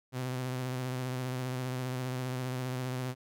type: tone with vibrato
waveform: sawtooth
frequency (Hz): 127.6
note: C3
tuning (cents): -43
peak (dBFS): -29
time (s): 0.12-3.15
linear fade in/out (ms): 50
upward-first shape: sine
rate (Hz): 15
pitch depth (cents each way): 33
effects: none